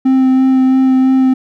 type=tone with vibrato; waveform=triangle; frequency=261.6 Hz; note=C4; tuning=in tune; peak=-5 dBFS; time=0.05-1.34 s; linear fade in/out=10 ms; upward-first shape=sine; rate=3 Hz; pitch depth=11 cents each way; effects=none